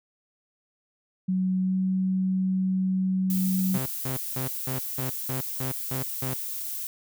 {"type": "tone with pitch glide", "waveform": "sine", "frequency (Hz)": [186.1, 187.72], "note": ["F#3", "F#3"], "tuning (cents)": [10, 25], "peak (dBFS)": -22, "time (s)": [1.28, 3.78], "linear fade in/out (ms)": 10, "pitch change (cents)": 15, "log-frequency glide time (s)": [1.62, 1.75]}
{"type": "noise", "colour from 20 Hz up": "violet", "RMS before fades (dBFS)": -33, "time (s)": [3.3, 6.87], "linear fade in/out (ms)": 0}
{"type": "tone bursts", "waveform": "sawtooth", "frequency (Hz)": 130.81, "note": "C3", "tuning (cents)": 0, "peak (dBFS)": -25, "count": 9, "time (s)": [3.74, 6.34], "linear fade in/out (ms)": 5, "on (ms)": 120, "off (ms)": 190}
{"effects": []}